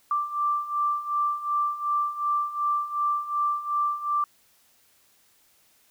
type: beating tone pair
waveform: sine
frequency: 1174.7 / 1177.4 Hz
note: D6 / D6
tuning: 0 / +4 cents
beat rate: 2.7 Hz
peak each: -29 / -25 dBFS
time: 0.11-4.24 s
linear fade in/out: 2 ms
effects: white hiss -62 dBFS RMS until 5.9 s